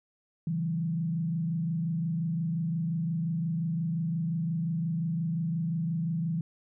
sine tone with frequency modulation, 164.81 Hz, E3, in tune, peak -27 dBFS, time 0.47-6.41 s, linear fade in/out 2 ms, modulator 25.7 Hz, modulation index 0.66, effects none

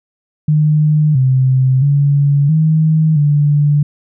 sine tone with pitch steps, 152.1 / 130.7 / 142.4 / 157.5 / 146.4 Hz, D#3 / C3 / C#3 / D#3 / D3, -39 / -1 / +47 / +21 / -5 cents, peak -8 dBFS, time 0.48-3.83 s, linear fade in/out 5 ms, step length 670 ms, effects none

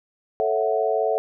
sine chord, F# minor seventh, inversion first, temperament equal, 440 / 554.4 / 659.3 / 740 Hz, A4 / C#5 / E5 / F#5, 0 / 0 / 0 / 0 cents, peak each -23 / -27 / -24 / -26 dBFS, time 0.4-1.18 s, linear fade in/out 0 ms, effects none

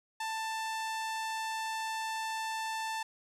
sawtooth tone, 886 Hz, A5, 12 cents sharp, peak -30 dBFS, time 0.2-3.03 s, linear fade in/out 5 ms, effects low-pass 10000 Hz 12 dB/octave + 12-bit

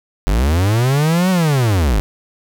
45% pulse linear two-way sweep, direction up then down, 43.65 to 190.1 to 43.65 Hz, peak -12 dBFS, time 0.27-2 s, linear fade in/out 0 ms, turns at 1.3 s, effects none

